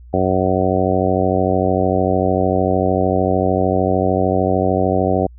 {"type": "harmonic tone", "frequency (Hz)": 93.3, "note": "F#2", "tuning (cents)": 15, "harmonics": [1, 2, 3, 4, 5, 6, 7, 8], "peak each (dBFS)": [-22, -22, -22, -22, -22, -22, -22, -22], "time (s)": [0.13, 5.27], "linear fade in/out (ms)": 10, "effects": ["added 60 Hz sine -37 dBFS peak until 5.38 s"]}